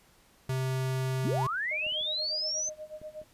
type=tone; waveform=square; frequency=130.81 Hz; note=C3; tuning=in tune; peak=-29 dBFS; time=0.49-1.47 s; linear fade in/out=5 ms
type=linear sweep; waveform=sine; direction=up; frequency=110 to 6272 Hz; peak=-29 dBFS; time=1.23-2.7 s; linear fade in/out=20 ms
type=tone with tremolo; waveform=sine; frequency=616 Hz; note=D#5; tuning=17 cents flat; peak=-37 dBFS; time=1.71-3.24 s; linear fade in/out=5 ms; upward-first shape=sine; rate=8.3 Hz; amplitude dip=90%
type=clicks; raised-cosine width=3 ms; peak=-39 / -43 / -42 / -46 / -37 / -41 dBFS; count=6; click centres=1.866 / 1.922 / 2.011 / 2.689 / 3.016 / 3.216 s
effects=pink hiss -62 dBFS RMS until 3.33 s + resampled to 32000 Hz